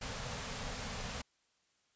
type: band-stop noise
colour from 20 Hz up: pink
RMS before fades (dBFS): -41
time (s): 0.01-1.22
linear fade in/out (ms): 10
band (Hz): 270 to 410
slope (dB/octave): 96
effects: white hiss -75 dBFS RMS until 1.95 s + resampled to 16000 Hz